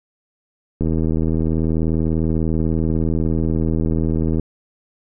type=click train; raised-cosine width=3 ms; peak=-8 dBFS; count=289; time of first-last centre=0.81-4.397 s; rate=80.3 Hz; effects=none